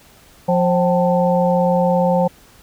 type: harmonic tone with a mistuned harmonic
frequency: 177.3 Hz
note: F3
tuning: 26 cents sharp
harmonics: 1 / 3 / 4 / 5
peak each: -17 / -16 / -22 / -22 dBFS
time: 0.48-2.28 s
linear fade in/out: 10 ms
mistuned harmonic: 4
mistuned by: +140 cents
effects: pink hiss -48 dBFS RMS until 2.62 s